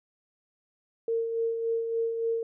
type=tone with tremolo; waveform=sine; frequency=457.5 Hz; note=A#4; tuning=32 cents flat; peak=-24 dBFS; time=1.08-2.43 s; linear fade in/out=2 ms; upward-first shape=sine; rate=3.5 Hz; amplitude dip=45%; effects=none